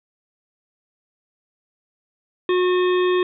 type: harmonic tone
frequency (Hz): 362.8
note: F#4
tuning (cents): -34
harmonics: 1 / 3 / 5 / 7 / 9 / 10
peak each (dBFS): -16 / -26 / -30 / -33 / -35 / -36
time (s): 2.49-3.23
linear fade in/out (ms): 2
effects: none